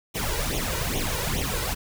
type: noise with flanger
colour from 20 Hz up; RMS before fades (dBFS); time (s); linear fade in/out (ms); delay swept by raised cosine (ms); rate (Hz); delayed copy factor
pink; -27; 0.14-1.75; 20; 0.31 to 2.11; 2.4; +0.8
effects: none